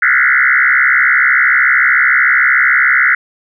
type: tone with frequency modulation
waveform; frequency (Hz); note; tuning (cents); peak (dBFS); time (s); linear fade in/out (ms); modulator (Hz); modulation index
sine; 1732; A6; -28; -7; 0.02-3.15; 5; 66.8; 5.3
effects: none